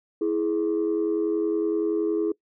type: tone pair together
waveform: sine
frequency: 328.2 / 418.9 Hz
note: E4 / G#4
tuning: -8 / +15 cents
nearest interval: major third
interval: 423 cents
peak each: -23 dBFS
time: 0.21-2.32 s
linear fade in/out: 5 ms
effects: noise-tail reverb RT60 0.1 s tail -23 dB re dry + tanh soft clip ceiling -17 dBFS